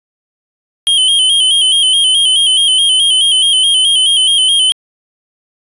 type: tone with vibrato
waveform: square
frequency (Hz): 3136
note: G7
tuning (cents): 0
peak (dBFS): -8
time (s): 0.87-4.72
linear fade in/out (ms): 0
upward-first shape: square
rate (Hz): 4.7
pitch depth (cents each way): 54
effects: resampled to 24000 Hz